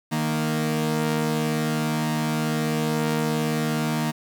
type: tone pair together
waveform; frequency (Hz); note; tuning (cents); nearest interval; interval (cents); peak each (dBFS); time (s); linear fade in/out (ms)
sawtooth; 155.3 / 232.7; D#3 / A#3; -3 / -3; perfect fifth; 700; -21; 0.11-4.12; 20
effects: 8-bit